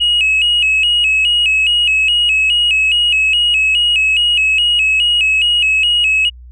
sine tone with vibrato, 2727 Hz, F7, 42 cents flat, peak -8 dBFS, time 0-6.3 s, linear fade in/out 20 ms, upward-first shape square, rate 2.4 Hz, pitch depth 100 cents each way, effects tanh soft clip ceiling -7 dBFS + added 61 Hz sine -33 dBFS peak until 6.51 s

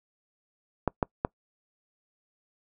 clicks, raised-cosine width 1 ms, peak -10 dBFS, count 3, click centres 0.877 / 1.028 / 1.249 s, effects noise-tail reverb RT60 0.1 s tail -26 dB re dry

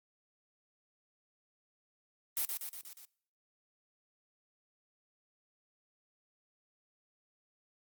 blue noise with echo, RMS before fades -33 dBFS, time 2.37-2.45 s, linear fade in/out 0 ms, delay 120 ms, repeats 5, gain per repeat -4 dB, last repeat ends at 3.05 s, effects noise-tail reverb RT60 0.6 s tail -23 dB re dry + Opus 32 kbps

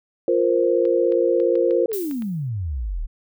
sine chord, F suspended fourth, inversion none, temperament equal, 349.2 / 466.2 / 523.3 Hz, F4 / Bb4 / C5, 0 / 0 / 0 cents, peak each -20 dBFS, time 0.28-1.86 s, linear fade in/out 2 ms
clicks, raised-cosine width 0.3 ms, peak -26 dBFS, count 8, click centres 0.853 / 1.122 / 1.401 / 1.555 / 1.709 / 1.917 / 2.112 / 2.222 s
sine exponential sweep, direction down, 474.6 to 33.91 Hz, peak -23 dBFS, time 1.88-3.07 s, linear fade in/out 20 ms
violet noise with exponential decay, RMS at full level -29 dBFS, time 1.93-2.49 s, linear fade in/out 0 ms, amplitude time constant 120 ms
effects none

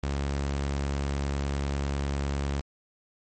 sawtooth tone, 70 Hz, C#2, 18 cents sharp, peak -23 dBFS, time 0.03-2.61 s, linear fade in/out 5 ms, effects MP3 32 kbps

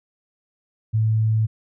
sine tone, 110 Hz, A2, in tune, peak -16 dBFS, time 0.93-1.47 s, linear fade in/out 20 ms, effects none

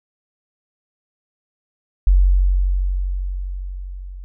sine tone with level ramp, 46.25 Hz, F#1, in tune, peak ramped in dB -8 to -31 dBFS, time 2.07-4.24 s, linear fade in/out 0 ms, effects none

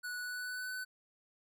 square tone with pitch glide, 1474 to 1505 Hz, F#6 to F#6, -7 to +29 cents, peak -39 dBFS, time 0.03-0.85 s, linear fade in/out 20 ms, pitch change +36 cents, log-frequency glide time 0.19-0.73 s, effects none

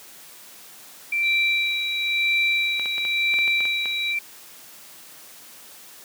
sine tone with tremolo, 2349 Hz, D7, in tune, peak -18 dBFS, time 1.12-4.19 s, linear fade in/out 5 ms, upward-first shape sine, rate 0.98 Hz, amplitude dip 60%
sine tone, 3888 Hz, B7, 28 cents flat, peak -26 dBFS, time 1.22-4.15 s, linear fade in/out 50 ms
clicks, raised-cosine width 0.3 ms, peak -18 dBFS, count 10, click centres 2.796 / 2.858 / 2.981 / 3.051 / 3.34 / 3.388 / 3.478 / 3.606 / 3.654 / 3.857 s
effects white hiss -45 dBFS RMS until 6.04 s + high-pass 150 Hz 12 dB/octave

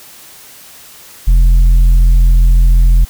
sine tone with tanh clipping, 42.8 Hz, F1, 34 cents flat, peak -5 dBFS, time 1.27-3.05 s, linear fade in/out 10 ms, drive 5 dB, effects white hiss -37 dBFS RMS until 3.09 s

